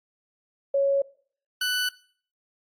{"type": "tone pair in turn", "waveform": ["sine", "20% pulse"], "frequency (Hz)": [554.4, 1491.7], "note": ["C#5", "F#6"], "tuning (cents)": [0, 14], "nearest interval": "octave + perfect fourth", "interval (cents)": 1714, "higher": "second", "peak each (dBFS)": -19, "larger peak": "neither", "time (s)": [[0.74, 1.02], [1.61, 1.89]], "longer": "neither", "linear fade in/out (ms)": 5, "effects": ["noise-tail reverb RT60 0.5 s tail -20 dB re dry", "AAC 64 kbps"]}